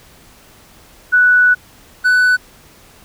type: tone pair in turn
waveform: sine / triangle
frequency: 1480 / 1492.9 Hz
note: F#6 / F#6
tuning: 0 / +15 cents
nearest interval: unison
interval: 15 cents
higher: second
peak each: -7 dBFS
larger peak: neither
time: 1.12-1.55 / 2.04-2.37 s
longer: first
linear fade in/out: 20 ms
effects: pink hiss -45 dBFS RMS until 3.04 s